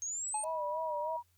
sine linear sweep, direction up, 6400 to 8750 Hz, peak -35 dBFS, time 0.02-0.44 s, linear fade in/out 0 ms
triangle tone with exponential decay, 854 Hz, G#5, 48 cents sharp, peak -29 dBFS, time 0.34-0.65 s, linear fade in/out 5 ms, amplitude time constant 66 ms
sine tone with pitch glide, 975 to 956 Hz, B5 to A#5, -23 to +43 cents, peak -35 dBFS, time 0.43-1.23 s, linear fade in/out 50 ms, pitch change -34 cents, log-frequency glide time 0.69-1 s
sine tone with vibrato, 616 Hz, D#5, 17 cents flat, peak -36 dBFS, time 0.43-1.17 s, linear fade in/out 10 ms, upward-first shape sine, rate 3.2 Hz, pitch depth 79 cents each way
effects added 88 Hz sine -70 dBFS peak until 1.37 s + white hiss -74 dBFS RMS until 1.37 s

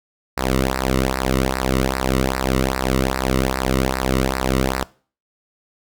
sawtooth tone with flanger, 65.41 Hz, C2, in tune, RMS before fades -20 dBFS, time 0.37-4.84 s, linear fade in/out 5 ms, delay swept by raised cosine 0.3 to 1.25 ms, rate 2.5 Hz, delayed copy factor -0.85, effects noise-tail reverb RT60 0.4 s tail -21 dB re dry

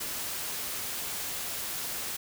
white noise, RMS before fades -35 dBFS, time 0-2.17 s, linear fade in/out 10 ms, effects none

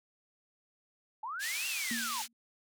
sine linear two-way sweep, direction up then down, 825 to 2790 to 825 Hz, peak -36 dBFS, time 1.23-2.22 s, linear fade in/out 5 ms, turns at 1.67 s
pink band-pass noise, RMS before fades -38 dBFS, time 1.39-2.28 s, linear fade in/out 50 ms, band 2900 to 13000 Hz, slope 12 dB/octave
sine tone with exponential decay, 233.1 Hz, A#3, in tune, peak -33 dBFS, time 1.91-2.33 s, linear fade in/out 2 ms, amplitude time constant 90 ms
effects none

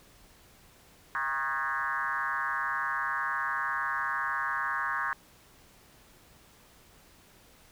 sine tone with frequency modulation, 1372 Hz, F6, 31 cents flat, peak -28 dBFS, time 1.15-5.13 s, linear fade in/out 0 ms, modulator 142 Hz, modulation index 2.9, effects pink hiss -58 dBFS RMS until 7.71 s

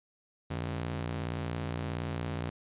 sawtooth ring-modulated tone, 118.8 Hz, A#2, 33 cents sharp, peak -26 dBFS, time 0.5-2.5 s, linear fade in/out 10 ms, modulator 30.8 Hz, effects resampled to 8000 Hz

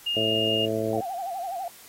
sine tone, 2833 Hz, F7, 24 cents sharp, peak -24 dBFS, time 0.06-0.66 s, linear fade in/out 10 ms
harmonic tone, 110.2 Hz, A2, 3 cents sharp, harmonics 1 / 2 / 3 / 4 / 5 / 6, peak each -34 / -33 / -31 / -29 / -31 / -31 dBFS, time 0.16-1.01 s, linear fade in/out 10 ms
sine tone with vibrato, 735 Hz, F#5, 12 cents flat, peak -29 dBFS, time 0.93-1.68 s, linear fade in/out 2 ms, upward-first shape sine, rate 12 Hz, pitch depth 130 cents each way
effects white hiss -49 dBFS RMS until 1.88 s + AAC 48 kbps

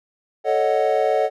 triangle chord, D# half-diminished seventh, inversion second, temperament equal, 440 / 554.4 / 622.3 / 740 Hz, A4 / C#5 / D#5 / F#5, 0 / 0 / 0 / 0 cents, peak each -20 dBFS, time 0.44-1.3 s, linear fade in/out 50 ms, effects none

